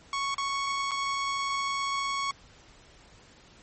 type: tone with dropouts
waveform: sawtooth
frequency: 1108.7 Hz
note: C#6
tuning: in tune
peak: -24 dBFS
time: 0.13-2.31 s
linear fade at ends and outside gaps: 1 ms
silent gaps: 0.344-0.381 / 0.91-0.916 s
effects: pink hiss -55 dBFS RMS until 3.62 s + MP3 32 kbps